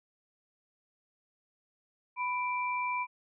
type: tone pair together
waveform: sine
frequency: 993.4 / 2349 Hz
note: B5 / D7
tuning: +10 / 0 cents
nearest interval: octave + minor third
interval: 1490 cents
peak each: -31 / -35 dBFS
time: 2.16-3.07 s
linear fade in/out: 50 ms
effects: none